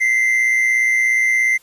triangle tone pair together, 1962 / 2079 Hz, B6 / C7, -12 / -12 cents, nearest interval minor second, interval 100 cents, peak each -21 / -12 dBFS, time 0-1.58 s, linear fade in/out 20 ms, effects white hiss -52 dBFS RMS until 1.62 s + resampled to 32000 Hz

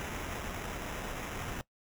pink noise with sample-and-hold, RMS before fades -39 dBFS, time 0-1.61 s, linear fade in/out 0 ms, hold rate 4410 Hz, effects noise-tail reverb RT60 0.1 s tail -19 dB re dry

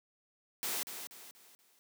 white noise with echo, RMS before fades -36 dBFS, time 0.63-0.83 s, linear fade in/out 0 ms, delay 240 ms, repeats 4, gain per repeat -8 dB, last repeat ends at 1.79 s, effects high-pass 200 Hz 12 dB/octave

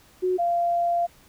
sine tone pair in turn, 367.3 / 690.8 Hz, F#4 / F5, -13 / -19 cents, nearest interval major seventh, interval 1094 cents, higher second, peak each -20 dBFS, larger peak neither, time 0.22-0.38 / 0.38-1.07 s, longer second, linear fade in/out 20 ms, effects pink hiss -55 dBFS RMS until 1.28 s

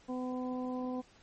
harmonic tone, 252.8 Hz, B3, 41 cents sharp, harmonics 1 / 2 / 3 / 4, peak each -35 / -41 / -45 / -47 dBFS, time 0.08-1.02 s, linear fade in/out 20 ms, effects pink hiss -62 dBFS RMS until 1.22 s + MP3 32 kbps

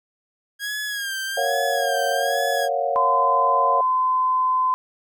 sawtooth tone with vibrato, 1631 Hz, G#6, 32 cents flat, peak -22 dBFS, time 0.59-2.69 s, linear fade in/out 50 ms, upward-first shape sine, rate 1.2 Hz, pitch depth 73 cents each way
sine chord, Gb major seventh, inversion first, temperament equal, 466.2 / 554.4 / 698.5 / 740 Hz, Bb4 / Db5 / F5 / Gb5, 0 / 0 / 0 / 0 cents, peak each -29 / -24 / -24 / -27 dBFS, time 1.37-3.81 s, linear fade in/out 5 ms
sine tone, 1024 Hz, C6, 38 cents flat, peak -17 dBFS, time 2.96-4.74 s, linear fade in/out 0 ms
effects none

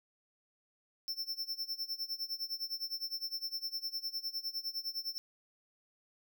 square tone with tremolo, 5360 Hz, E8, 28 cents sharp, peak -34 dBFS, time 1.08-5.18 s, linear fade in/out 0 ms, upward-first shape sine, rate 9.8 Hz, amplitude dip 90%, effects none

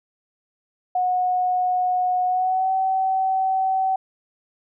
sine tone with pitch glide, 730 to 761.9 Hz, F#5 to G5, -24 to -49 cents, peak -18 dBFS, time 0.95-3.96 s, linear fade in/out 5 ms, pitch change +75 cents, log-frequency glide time 2.26-2.72 s, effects none

